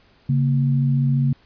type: tone pair together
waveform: sine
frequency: 138.6 / 233.1 Hz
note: C#3 / A#3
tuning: 0 / 0 cents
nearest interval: major sixth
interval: 900 cents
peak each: -16 / -24 dBFS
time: 0.29-1.33 s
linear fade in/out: 5 ms
effects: pink hiss -56 dBFS RMS until 1.45 s + resampled to 11025 Hz